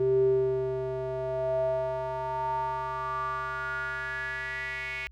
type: tone with band-pass filter sweep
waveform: square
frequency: 130 Hz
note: C3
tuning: 11 cents flat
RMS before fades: -30 dBFS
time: 0-5.07 s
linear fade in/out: 0 ms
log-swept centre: 360 to 2300 Hz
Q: 7
effects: added 60 Hz sine -49 dBFS peak until 5.11 s